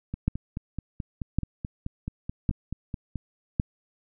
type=two click trains; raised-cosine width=5 ms; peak=-10 / -19 dBFS; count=4 / 15; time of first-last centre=0.28-3.599 / 0.14-3.157 s; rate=0.904 / 4.64 Hz; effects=none